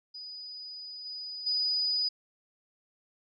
sine tone with level steps, 4959 Hz, D#8, 7 cents flat, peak -40 / -37 / -26 dBFS, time 0.14-2.09 s, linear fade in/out 10 ms, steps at 1.05 / 1.46 s, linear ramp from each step 10 ms, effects none

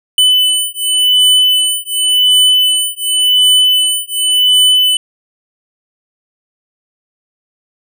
square beating tone pair, 3000 / 3000.9 Hz, F#7 / F#7, +23 / +24 cents, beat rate 0.9 Hz, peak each -12 dBFS, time 0.18-4.97 s, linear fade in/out 2 ms, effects none

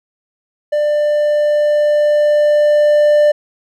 triangle tone with level ramp, 594 Hz, D5, 20 cents sharp, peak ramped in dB -10 to -5 dBFS, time 0.72-3.32 s, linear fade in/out 10 ms, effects none

